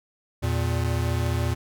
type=tone pair together; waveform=square; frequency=82.94 / 117.3 Hz; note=E2 / A#2; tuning=+11 / +11 cents; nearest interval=tritone; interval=600 cents; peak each=-26 dBFS; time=0.42-1.55 s; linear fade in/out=20 ms; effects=none